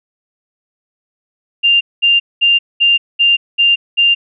sine tone bursts, 2793 Hz, F7, 1 cent flat, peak -7 dBFS, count 7, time 1.63-4.15 s, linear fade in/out 20 ms, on 180 ms, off 210 ms, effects none

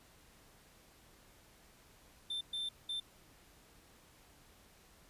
triangle tone bursts at uneven times, 3564 Hz, A7, 22 cents sharp, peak -35 dBFS, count 3, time 2.3-2.41 / 2.53-2.69 / 2.89-3 s, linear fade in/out 5 ms, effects pink hiss -63 dBFS RMS until 5.09 s + resampled to 32000 Hz

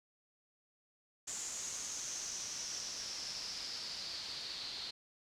white noise with low-pass filter sweep, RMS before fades -43 dBFS, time 1.27-4.91 s, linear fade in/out 10 ms, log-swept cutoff 7100 to 4200 Hz, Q 6.3, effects none

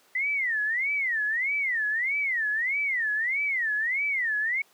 sine tone with vibrato, 1975.5 Hz, B6, in tune, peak -24 dBFS, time 0.15-4.62 s, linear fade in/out 5 ms, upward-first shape sine, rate 1.6 Hz, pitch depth 270 cents each way, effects pink hiss -60 dBFS RMS until 4.73 s + high-pass 400 Hz 12 dB/octave

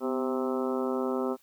harmonic tone with a mistuned harmonic, 130.81 Hz, C3, in tune, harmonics 2 / 3 / 4 / 5 / 6 / 7 / 8 / 9 / 10, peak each -31 / -31 / -34 / -40 / -41 / -43 / -42 / -45 / -40 dBFS, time 0-1.37 s, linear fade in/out 50 ms, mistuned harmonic 2, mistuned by -52 cents, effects white hiss -63 dBFS RMS until 1.42 s

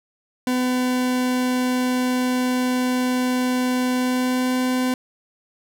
40% pulse tone with pitch glide, 251.9 to 254.1 Hz, B3 to B3, +34 to +49 cents, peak -18 dBFS, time 0.47-4.94 s, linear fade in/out 2 ms, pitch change +15 cents, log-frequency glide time 3.95-4.55 s, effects none

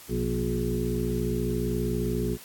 harmonic tone with a mistuned harmonic, 59.9 Hz, A#1, 48 cents sharp, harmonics 1 / 2 / 3 / 4 / 6 / 7, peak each -32 / -32 / -32 / -32 / -32 / -32 dBFS, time 0.08-2.38 s, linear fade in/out 50 ms, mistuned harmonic 2, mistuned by +75 cents, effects white hiss -47 dBFS RMS until 2.44 s + AAC 64 kbps

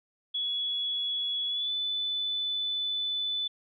sine tone with pitch glide, 3376 to 3497 Hz, G#7 to A7, +28 to -11 cents, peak -28 dBFS, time 0.34-3.48 s, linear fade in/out 10 ms, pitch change +61 cents, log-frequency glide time 1.48-1.72 s, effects none

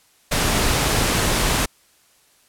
pink noise, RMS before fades -19 dBFS, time 0.31-1.66 s, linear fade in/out 10 ms, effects white hiss -57 dBFS RMS until 2.48 s + low-pass 12000 Hz 12 dB/octave

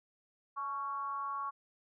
sine tone with frequency modulation, 1113 Hz, C#6, 7 cents sharp, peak -35 dBFS, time 0.56-1.51 s, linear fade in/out 20 ms, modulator 258 Hz, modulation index 0.52, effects none

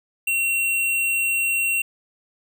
square tone, 2733 Hz, F7, 38 cents flat, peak -20 dBFS, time 0.27-1.82 s, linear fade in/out 5 ms, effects none

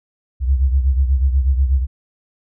sine beating tone pair, 65.41 / 73.61 Hz, C2 / D2, 0 / +5 cents, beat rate 8.2 Hz, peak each -13 / -20 dBFS, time 0.4-1.87 s, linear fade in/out 50 ms, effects none

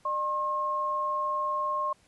sine tone pair together, 602.2 / 1073 Hz, D5 / C6, +43 / +43 cents, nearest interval minor seventh, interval 1000 cents, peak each -35 / -27 dBFS, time 0.05-1.93 s, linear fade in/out 5 ms, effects pink hiss -63 dBFS RMS until 2.07 s + resampled to 24000 Hz

